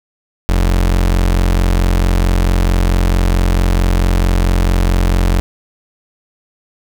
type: tone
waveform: 35% pulse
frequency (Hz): 44.52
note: F1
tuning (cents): +34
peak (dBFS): -8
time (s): 0.49-5.4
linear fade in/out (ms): 0
effects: none